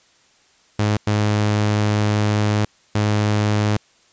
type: tone bursts at uneven times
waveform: sawtooth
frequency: 105.1 Hz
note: G#2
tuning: 21 cents sharp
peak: -12 dBFS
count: 3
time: 0.79-0.97 / 1.07-2.65 / 2.95-3.77 s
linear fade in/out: 5 ms
effects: white hiss -56 dBFS RMS until 4.12 s + resampled to 16000 Hz